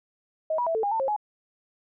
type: tone with pitch steps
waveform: sine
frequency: 632 / 970 / 658 / 442.5 / 811 / 896 / 537 / 841 Hz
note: D#5 / B5 / E5 / A4 / G#5 / A5 / C5 / G#5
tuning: +27 / -31 / -3 / +10 / -41 / +31 / +45 / +22 cents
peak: -23 dBFS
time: 0.5-1.164 s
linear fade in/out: 5 ms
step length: 83 ms
effects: none